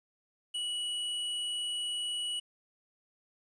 square tone, 2934 Hz, F#7, 15 cents flat, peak -33 dBFS, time 0.54-2.4 s, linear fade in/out 10 ms, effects resampled to 22050 Hz + 11-bit

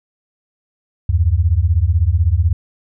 sine beating tone pair, 76.4 / 92.4 Hz, D#2 / F#2, -31 / -2 cents, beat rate 16 Hz, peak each -14 dBFS, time 1.09-2.53 s, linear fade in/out 5 ms, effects none

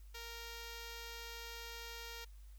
5% pulse tone, 465.2 Hz, A#4, 4 cents flat, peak -35 dBFS, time 0.14-2.25 s, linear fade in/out 10 ms, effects added 50 Hz sine -52 dBFS peak until 2.58 s + white hiss -71 dBFS RMS until 2.58 s

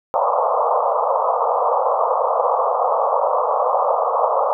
pink band-pass noise, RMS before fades -18 dBFS, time 0.14-4.53 s, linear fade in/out 0 ms, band 480 to 1200 Hz, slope 96 dB/octave, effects none

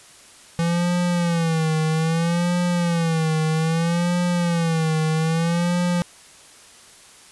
square tone with vibrato, 166.7 Hz, E3, 20 cents sharp, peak -19 dBFS, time 0.59-6.02 s, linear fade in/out 0 ms, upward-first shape sine, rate 0.62 Hz, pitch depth 100 cents each way, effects white hiss -47 dBFS RMS until 7.31 s + resampled to 24000 Hz

